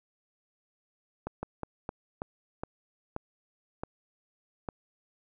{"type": "slowing click train", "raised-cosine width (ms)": 1, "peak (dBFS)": -20, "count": 9, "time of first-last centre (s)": [1.27, 4.688], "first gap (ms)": 160, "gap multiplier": 1.27, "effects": []}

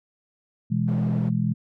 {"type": "chord", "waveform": "sine", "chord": "E major", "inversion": "second", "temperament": "equal", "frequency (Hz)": [123.47, 164.81, 207.7], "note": ["B2", "E3", "G#3"], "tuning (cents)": [0, 0, 0], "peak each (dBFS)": -25, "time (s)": [0.7, 1.54], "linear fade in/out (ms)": 20}
{"type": "band-pass noise", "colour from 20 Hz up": "white", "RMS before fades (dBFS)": -39, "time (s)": [0.87, 1.3], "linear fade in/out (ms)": 20, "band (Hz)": [160, 490], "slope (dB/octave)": 12}
{"effects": []}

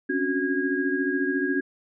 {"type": "tone cluster", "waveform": "sine", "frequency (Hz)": [270.7, 284.8, 367.6, 1639], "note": ["C#4", "C#4", "F#4", "G#6"], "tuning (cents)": [-41, 47, -11, -23], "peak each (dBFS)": -28, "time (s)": [0.09, 1.61], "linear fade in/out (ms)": 10, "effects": []}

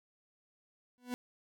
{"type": "tone with exponential growth", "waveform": "40% pulse", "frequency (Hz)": 247.3, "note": "B3", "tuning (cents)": 3, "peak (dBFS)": -31, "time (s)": [0.98, 1.14], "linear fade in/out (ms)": 0, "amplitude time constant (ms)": 33, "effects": []}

